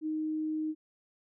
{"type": "tone", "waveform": "sine", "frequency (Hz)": 311.1, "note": "D#4", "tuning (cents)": 0, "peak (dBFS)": -30, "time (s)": [0.01, 0.75], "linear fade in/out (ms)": 50, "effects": []}